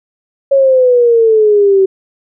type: exponential sweep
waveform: sine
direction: down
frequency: 554.4 to 379.6 Hz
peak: -5 dBFS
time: 0.51-1.86 s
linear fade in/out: 10 ms
effects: none